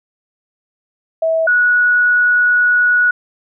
sine tone pair in turn, 649 / 1463.7 Hz, E5 / F#6, -27 / -19 cents, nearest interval octave + major second, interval 1408 cents, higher second, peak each -12 / -9 dBFS, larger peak second, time 1.22-1.47 / 1.47-3.11 s, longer second, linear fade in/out 5 ms, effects none

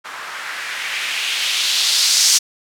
violet noise with low-pass filter sweep, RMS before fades -19 dBFS, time 0.04-2.39 s, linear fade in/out 20 ms, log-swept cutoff 1200 to 5800 Hz, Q 1.9, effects none

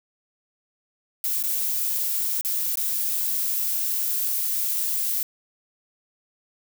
violet noise with dropouts, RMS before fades -25 dBFS, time 1.24-5.23 s, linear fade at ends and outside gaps 1 ms, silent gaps 1.427-1.437 / 2.411-2.448 / 2.756-2.772 s, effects none

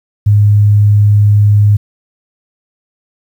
sine tone, 103.6 Hz, G#2, 4 cents flat, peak -4 dBFS, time 0.26-1.77 s, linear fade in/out 10 ms, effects 7-bit

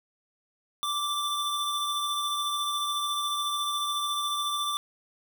square tone pair together, 1172 / 3530 Hz, D6 / A7, -4 / +5 cents, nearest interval octave + perfect fifth, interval 1909 cents, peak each -30 / -32 dBFS, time 0.83-4.77 s, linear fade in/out 0 ms, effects none

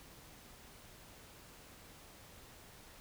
silence, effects pink hiss -57 dBFS RMS until 3 s

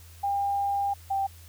sine tone pair in turn, 801 / 784.1 Hz, G5 / G5, +37 / 0 cents, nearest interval unison, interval 37 cents, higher first, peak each -24 dBFS, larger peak neither, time 0.23-0.94 / 1.1-1.27 s, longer first, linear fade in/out 10 ms, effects added 84 Hz sine -47 dBFS peak until 1.48 s + white hiss -54 dBFS RMS until 1.48 s

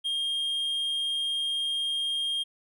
triangle tone, 3222 Hz, G7, 47 cents sharp, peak -25 dBFS, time 0.04-2.44 s, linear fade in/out 20 ms, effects none

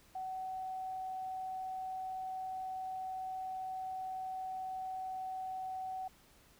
sine tone, 753 Hz, F#5, 30 cents sharp, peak -38 dBFS, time 0.15-6.08 s, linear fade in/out 5 ms, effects pink hiss -64 dBFS RMS until 6.59 s

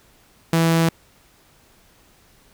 sawtooth tone, 164.81 Hz, E3, in tune, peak -11 dBFS, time 0.53-0.89 s, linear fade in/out 2 ms, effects pink hiss -55 dBFS RMS until 2.53 s

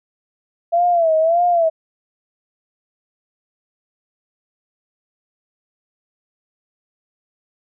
sine tone with vibrato, 669 Hz, E5, 25 cents sharp, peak -12 dBFS, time 0.72-1.7 s, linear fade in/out 20 ms, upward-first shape sine, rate 1.7 Hz, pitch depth 100 cents each way, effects none

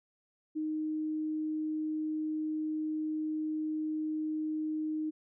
sine tone, 310 Hz, D#4, 6 cents flat, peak -31 dBFS, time 0.55-5.11 s, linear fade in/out 20 ms, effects none

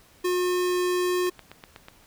square tone, 360.1 Hz, F#4, 47 cents flat, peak -23 dBFS, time 0.24-1.3 s, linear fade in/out 10 ms
click train, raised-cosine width 0.3 ms, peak -25 dBFS, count 6, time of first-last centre 1.27-1.884 s, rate 8.14 Hz
effects pink hiss -56 dBFS RMS until 2.06 s

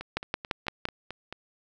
two click trains, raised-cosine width 0.3 ms, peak -21 / -11 dBFS, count 7 / 5, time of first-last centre 0.01-1.326 / 0.17-0.854 s, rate 4.56 / 5.85 Hz, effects none

